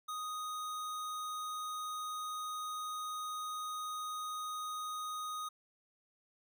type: tone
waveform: square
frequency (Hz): 1244.5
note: D#6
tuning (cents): 0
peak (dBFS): -39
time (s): 0.08-5.49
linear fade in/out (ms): 10
effects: none